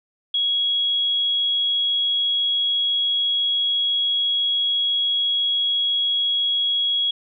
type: tone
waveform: sine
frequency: 3322 Hz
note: G#7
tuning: in tune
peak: -18 dBFS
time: 0.34-7.11 s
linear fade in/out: 5 ms
effects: none